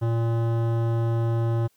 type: tone with hard clipping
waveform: sine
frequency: 115.4 Hz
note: A#2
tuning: 17 cents flat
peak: -23 dBFS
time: 0.01-1.68 s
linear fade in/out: 20 ms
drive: 16 dB
effects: white hiss -66 dBFS RMS until 1.76 s